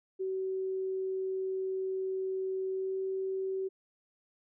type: tone with pitch glide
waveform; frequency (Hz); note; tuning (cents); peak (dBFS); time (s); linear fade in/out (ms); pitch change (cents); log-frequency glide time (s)
sine; 379.2 to 381.8; F#4 to G4; +43 to -46; -31; 0.19-3.69; 20; +11; 2.7-2.99
effects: none